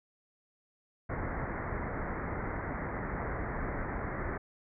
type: low-pass noise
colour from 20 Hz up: pink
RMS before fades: -36 dBFS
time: 1.09-4.38 s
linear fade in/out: 10 ms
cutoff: 2100 Hz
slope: 96 dB/octave
effects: none